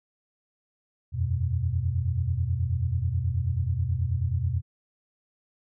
sine chord, E suspended second, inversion none, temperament equal with one note detuned, 83.22 / 92.5 / 123.47 Hz, E2 / F#2 / B2, +17 / 0 / 0 cents, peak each -28 dBFS, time 1.12-4.62 s, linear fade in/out 50 ms, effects none

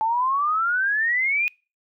sine exponential sweep, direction up, 865 to 2489 Hz, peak -19 dBFS, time 0.01-1.48 s, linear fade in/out 0 ms, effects noise-tail reverb RT60 0.3 s tail -25 dB re dry

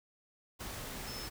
sine tone in noise, 5260 Hz, E8, 5 cents flat, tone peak -45 dBFS, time 1.06-1.28 s, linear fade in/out 20 ms, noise pink, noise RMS -43 dBFS, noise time 0.59-1.3 s, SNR -5 dB, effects none

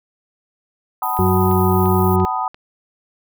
sine chord, B dominant seventh, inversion second, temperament equal with one note detuned, 755.1 / 880 / 987.8 / 1244.5 Hz, F#5 / A5 / B5 / D#6, +35 / 0 / 0 / 0 cents, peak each -24 dBFS, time 1.02-2.48 s, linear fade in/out 2 ms
white high-pass noise, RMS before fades -31 dBFS, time 1.03-2.16 s, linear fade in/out 2 ms, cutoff 11000 Hz, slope 48 dB/octave
click train, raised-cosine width 0.3 ms, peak -24 dBFS, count 5, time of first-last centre 1.17-2.545 s, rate 2.91 Hz
harmonic tone, 92.5 Hz, F#2, in tune, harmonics 1 / 2 / 4, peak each -17 / -18 / -18 dBFS, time 1.19-2.25 s, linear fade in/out 0 ms
effects none

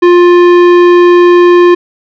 sine tone with tanh clipping, 351.8 Hz, F4, 13 cents sharp, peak -3 dBFS, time 0.02-1.75 s, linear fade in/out 10 ms, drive 15 dB, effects none

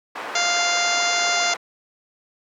white band-pass noise, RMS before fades -32 dBFS, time 0.15-1.57 s, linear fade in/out 10 ms, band 450 to 1400 Hz, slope 12 dB/octave
harmonic tone, 698.5 Hz, F5, in tune, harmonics 1 / 2 / 3 / 4 / 5 / 6 / 7 / 8 / 9 / 10, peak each -25 / -26 / -25 / -30 / -29 / -30 / -29 / -33 / -29 / -31 dBFS, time 0.35-1.54 s, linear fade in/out 5 ms
effects none

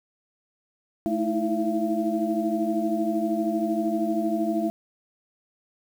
sine tone cluster, 217.3 / 318.1 / 330.9 / 675 Hz, A3 / D#4 / E4 / E5, -21 / +38 / +7 / +41 cents, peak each -28 dBFS, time 1.06-4.7 s, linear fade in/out 0 ms, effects 8-bit

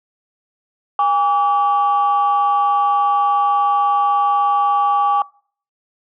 sine tone pair together, 812.5 / 1149 Hz, G#5 / D6, -38 / -38 cents, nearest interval tritone, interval 600 cents, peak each -14 dBFS, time 0.99-5.22 s, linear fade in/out 2 ms, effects noise-tail reverb RT60 0.5 s tail -25 dB re dry + tanh soft clip ceiling -7 dBFS

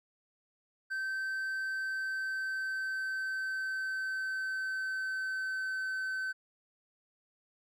triangle tone with pitch glide, 1549 to 1531.2 Hz, G6 to G6, -21 to -41 cents, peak -31 dBFS, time 0.9-6.33 s, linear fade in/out 20 ms, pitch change -20 cents, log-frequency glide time 1.55-5.84 s, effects none

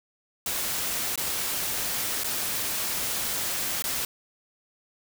white noise with dropouts, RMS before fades -29 dBFS, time 0.46-4.05 s, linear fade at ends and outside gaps 2 ms, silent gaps 1.158-1.176 / 2.236-2.243 / 3.823-3.84 s, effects none

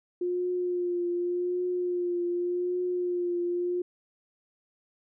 sine tone with vibrato, 354.8 Hz, F4, 27 cents sharp, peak -26 dBFS, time 0.21-3.82 s, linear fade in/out 5 ms, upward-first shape triangle, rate 0.86 Hz, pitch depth 30 cents each way, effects none

